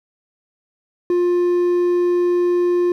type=tone; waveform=triangle; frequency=352.8 Hz; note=F4; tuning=18 cents sharp; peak=-12 dBFS; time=1.1-2.92 s; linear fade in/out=2 ms; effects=9-bit